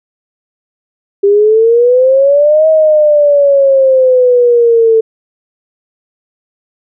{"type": "exponential two-way sweep", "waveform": "sine", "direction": "up then down", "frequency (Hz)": [396.3, 637, 443.5], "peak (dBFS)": -4, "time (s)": [1.23, 5.01], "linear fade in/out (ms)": 10, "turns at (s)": 2.68, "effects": []}